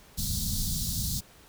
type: band-stop noise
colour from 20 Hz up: pink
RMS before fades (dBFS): -30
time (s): 0.17-1.21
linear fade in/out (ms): 20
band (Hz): 220 to 3800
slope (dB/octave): 48
effects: pink hiss -55 dBFS RMS until 1.48 s